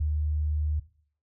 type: tone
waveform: sine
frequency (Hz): 75.7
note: D#2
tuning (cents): -47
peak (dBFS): -24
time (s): 0-0.8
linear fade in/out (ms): 10
effects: noise-tail reverb RT60 0.5 s tail -17 dB re dry